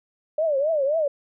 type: tone with vibrato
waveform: sine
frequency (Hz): 593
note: D5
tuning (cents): +17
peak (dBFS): -19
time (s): 0.38-1.08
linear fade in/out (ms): 5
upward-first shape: triangle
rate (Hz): 3.8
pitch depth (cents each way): 210
effects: none